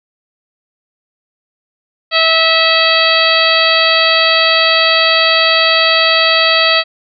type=harmonic tone; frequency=650 Hz; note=E5; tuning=24 cents flat; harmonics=1 / 2 / 3 / 4 / 5 / 6 / 7; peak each=-16 / -16 / -16 / -16 / -16 / -16 / -16 dBFS; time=2.11-6.84 s; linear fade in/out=50 ms; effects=none